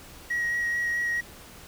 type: tone with vibrato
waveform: triangle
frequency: 1900 Hz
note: A#6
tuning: 33 cents sharp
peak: -22 dBFS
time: 0.3-1.21 s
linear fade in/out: 10 ms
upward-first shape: sine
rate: 4.6 Hz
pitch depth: 13 cents each way
effects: tanh soft clip ceiling -20 dBFS + pink hiss -47 dBFS RMS until 1.67 s